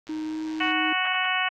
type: click train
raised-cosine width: 0.2 ms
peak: -28 dBFS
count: 73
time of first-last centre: 0.07-0.707 s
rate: 113 Hz
type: tone with pitch glide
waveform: triangle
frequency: 311.1 to 314.2 Hz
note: D#4 to D#4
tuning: 0 to +17 cents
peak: -26 dBFS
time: 0.09-0.93 s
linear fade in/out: 5 ms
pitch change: +17 cents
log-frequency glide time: 0.27-0.39 s
type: harmonic tone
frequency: 370 Hz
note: F#4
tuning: in tune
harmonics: 2 / 3 / 4 / 5 / 6 / 7 / 8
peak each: -30 / -30 / -30 / -30 / -30 / -30 / -30 dBFS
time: 0.6-1.49 s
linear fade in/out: 10 ms
effects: AAC 48 kbps